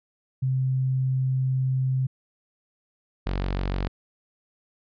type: tone pair in turn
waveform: sine / sawtooth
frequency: 130.81 / 46.73 Hz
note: C3 / F#1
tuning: 0 / +18 cents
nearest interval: octave + tritone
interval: 1782 cents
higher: first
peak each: -21 dBFS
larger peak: neither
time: 0.42-2.07 / 3.26-3.88 s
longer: first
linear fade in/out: 10 ms
effects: resampled to 11025 Hz